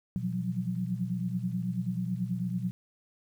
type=tone cluster; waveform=sine; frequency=121.9 / 166.5 / 178.1 / 187.3 Hz; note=B2 / E3 / F3 / F#3; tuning=-22 / +18 / +34 / +21 cents; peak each=-35 / -40 / -33 / -34 dBFS; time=0.16-2.71 s; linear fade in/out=0 ms; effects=10-bit